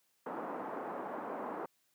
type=band-pass noise; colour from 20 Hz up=white; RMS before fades=-41 dBFS; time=0.26-1.66 s; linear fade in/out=5 ms; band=210 to 1100 Hz; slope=24 dB/octave; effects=white hiss -75 dBFS RMS until 1.94 s + high-pass 100 Hz 12 dB/octave